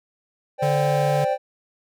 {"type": "chord", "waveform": "triangle", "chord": "C suspended second", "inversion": "none", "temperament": "equal", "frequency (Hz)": [523.3, 587.3, 784], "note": ["C5", "D5", "G5"], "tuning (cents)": [0, 0, 0], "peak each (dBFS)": -22, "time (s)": [0.58, 1.38], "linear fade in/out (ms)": 50}
{"type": "tone", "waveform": "square", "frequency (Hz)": 145.8, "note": "D3", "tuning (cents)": -12, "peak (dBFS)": -23, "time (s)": [0.62, 1.25], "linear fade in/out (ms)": 10}
{"effects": []}